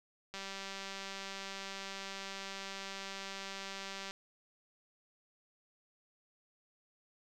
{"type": "click train", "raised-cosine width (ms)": 0.2, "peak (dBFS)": -26, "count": 736, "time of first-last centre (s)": [0.34, 4.109], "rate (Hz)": 195, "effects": []}